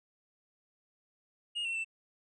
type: tone with pitch steps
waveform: triangle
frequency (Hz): 2854 / 2709 / 2668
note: F7 / E7 / E7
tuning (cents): +37 / +47 / +20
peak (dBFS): -31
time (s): 1.55-1.847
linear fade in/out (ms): 20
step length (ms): 99
effects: resampled to 24000 Hz